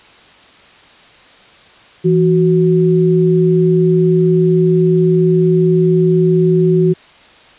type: tone pair together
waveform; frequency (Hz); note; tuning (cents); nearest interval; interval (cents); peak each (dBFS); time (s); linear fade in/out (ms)
sine; 165.72 / 370; E3 / F#4; +9 / 0; octave + major second; 1391; -11; 2.04-6.94; 20
effects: white hiss -43 dBFS RMS until 7.58 s + resampled to 8000 Hz